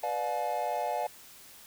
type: chord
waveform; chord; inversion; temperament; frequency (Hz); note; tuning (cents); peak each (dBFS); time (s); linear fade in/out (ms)
triangle; B diminished seventh; none; just; 493.9 / 592.7 / 711.2 / 853.4; B4 / D5 / F5 / Ab5; 0 / +16 / +31 / +47; -37 / -33 / -31 / -32; 0.03-1.07; 5
effects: white hiss -52 dBFS RMS until 1.66 s